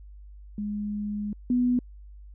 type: tone pair in turn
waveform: sine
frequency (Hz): 207.7 / 247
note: G#3 / B3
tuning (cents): 0 / 0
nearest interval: minor third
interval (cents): 300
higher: second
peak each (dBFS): -28 / -20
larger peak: second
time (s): 0.58-1.33 / 1.5-1.79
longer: first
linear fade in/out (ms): 2
effects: added 50 Hz sine -43 dBFS peak until 2.34 s